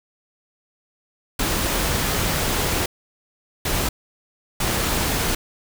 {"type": "noise bursts at uneven times", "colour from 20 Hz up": "pink", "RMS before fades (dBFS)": -22, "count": 3, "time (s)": [[1.39, 2.86], [3.65, 3.89], [4.6, 5.35]], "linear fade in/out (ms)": 5, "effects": []}